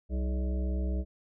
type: harmonic tone with a mistuned harmonic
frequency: 63.7 Hz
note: C2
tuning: 46 cents flat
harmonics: 1 / 3 / 5 / 7 / 9 / 10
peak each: -28 / -38 / -42 / -45 / -47 / -48 dBFS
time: 0.09-1.05 s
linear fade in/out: 50 ms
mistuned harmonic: 7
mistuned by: -91 cents
effects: none